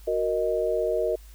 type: chord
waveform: sine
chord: D# minor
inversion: first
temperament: equal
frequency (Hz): 370 / 466.2 / 622.3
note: F#4 / A#4 / D#5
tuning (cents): 0 / 0 / 0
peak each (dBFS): -29 / -26 / -26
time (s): 0.07-1.16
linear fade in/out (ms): 10
effects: added 51 Hz sine -44 dBFS peak until 1.34 s + white hiss -56 dBFS RMS until 1.34 s